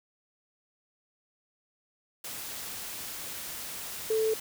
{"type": "tone in noise", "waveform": "sine", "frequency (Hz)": 440, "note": "A4", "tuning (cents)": 0, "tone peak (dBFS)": -24, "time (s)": [4.1, 4.34], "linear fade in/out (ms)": 5, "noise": "white", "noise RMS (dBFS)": -39, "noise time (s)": [2.24, 4.4], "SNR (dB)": 12, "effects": []}